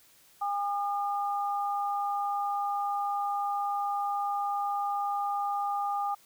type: tone pair together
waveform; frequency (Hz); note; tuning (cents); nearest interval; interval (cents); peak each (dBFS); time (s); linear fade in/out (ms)
sine; 810 / 1213.6; G#5 / D#6; -43 / -44; perfect fifth; 699; -29 / -33; 0.41-6.15; 10
effects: white hiss -60 dBFS RMS until 6.25 s